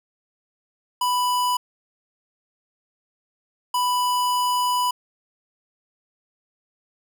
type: tone bursts at uneven times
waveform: square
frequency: 990 Hz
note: B5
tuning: 4 cents sharp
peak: -20 dBFS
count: 2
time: 1.01-1.57 / 3.74-4.91 s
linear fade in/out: 5 ms
effects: none